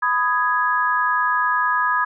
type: chord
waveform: sine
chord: G# minor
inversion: first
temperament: just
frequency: 996.7 / 1245.9 / 1661.2 Hz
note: B5 / D#6 / G#6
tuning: +16 / +2 / 0 cents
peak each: -21 dBFS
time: 0.02-2.05 s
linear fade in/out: 10 ms
effects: none